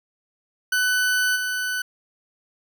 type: tone with level steps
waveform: 40% pulse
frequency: 1500 Hz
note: F#6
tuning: 23 cents sharp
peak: -18 / -23 dBFS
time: 0.72-1.82 s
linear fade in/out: 5 ms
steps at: 1.35 s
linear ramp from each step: 20 ms
effects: none